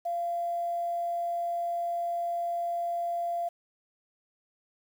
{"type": "tone with quantisation", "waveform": "sine", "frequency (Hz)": 690, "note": "F5", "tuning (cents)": -21, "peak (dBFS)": -28, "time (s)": [0.05, 3.49], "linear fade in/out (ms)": 10, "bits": 9, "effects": []}